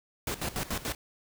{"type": "noise with tremolo", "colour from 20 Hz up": "pink", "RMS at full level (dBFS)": -32, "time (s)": [0.27, 0.95], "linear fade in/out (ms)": 2, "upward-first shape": "square", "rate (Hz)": 6.9, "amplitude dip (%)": 80, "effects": []}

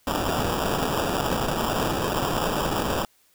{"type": "noise with sample-and-hold", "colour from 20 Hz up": "blue", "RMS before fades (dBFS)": -25, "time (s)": [0.07, 3.05], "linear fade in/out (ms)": 2, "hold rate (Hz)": 2100, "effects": ["white hiss -62 dBFS RMS until 3.34 s"]}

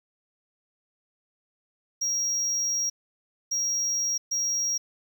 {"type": "tone bursts at uneven times", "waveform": "triangle", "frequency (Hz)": 5640, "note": "F8", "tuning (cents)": 16, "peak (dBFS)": -23, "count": 3, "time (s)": [[2.01, 2.9], [3.51, 4.18], [4.31, 4.78]], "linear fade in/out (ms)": 10, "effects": ["9-bit"]}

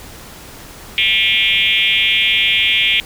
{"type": "tone with frequency modulation", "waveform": "sine", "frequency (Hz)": 2794, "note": "F7", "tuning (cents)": 0, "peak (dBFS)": -11, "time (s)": [0.98, 3], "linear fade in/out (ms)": 0, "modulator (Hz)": 207, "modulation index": 3.2, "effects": ["pink hiss -36 dBFS RMS until 3.05 s"]}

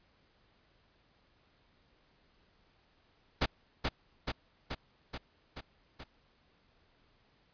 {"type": "noise with echo", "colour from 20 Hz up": "pink", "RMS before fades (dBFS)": -28, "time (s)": [3.41, 3.46], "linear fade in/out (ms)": 10, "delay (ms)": 430, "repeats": 6, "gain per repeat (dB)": -3, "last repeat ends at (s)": 6.04, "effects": ["pink hiss -69 dBFS RMS until 7.53 s", "resampled to 11025 Hz"]}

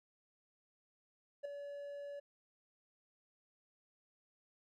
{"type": "tone with ADSR envelope", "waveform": "triangle", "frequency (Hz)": 571, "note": "D5", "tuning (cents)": -49, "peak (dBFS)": -34, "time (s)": [1.43, 2.2], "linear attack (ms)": 22, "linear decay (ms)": 4, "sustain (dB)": -8, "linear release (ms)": 10, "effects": []}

